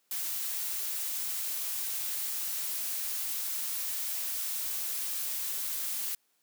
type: noise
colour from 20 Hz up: blue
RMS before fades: -34 dBFS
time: 0.11-6.15 s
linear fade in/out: 2 ms
effects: white hiss -73 dBFS RMS until 6.42 s + high-pass 150 Hz 12 dB/octave